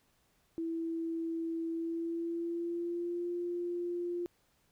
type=tone with pitch glide; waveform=sine; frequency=329.6 to 349.2 Hz; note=E4 to F4; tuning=0 to 0 cents; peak=-33 dBFS; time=0.58-4.26 s; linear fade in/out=0 ms; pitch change=+100 cents; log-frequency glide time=1.7-3.29 s; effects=pink hiss -72 dBFS RMS until 4.71 s